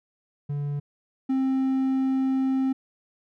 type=tone pair in turn; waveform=triangle; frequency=144.2 / 264.6 Hz; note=D3 / C4; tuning=-31 / +20 cents; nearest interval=major seventh; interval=1051 cents; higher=second; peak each=-24 / -19 dBFS; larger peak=second; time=0.49-0.8 / 1.29-2.73 s; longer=second; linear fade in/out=10 ms; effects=none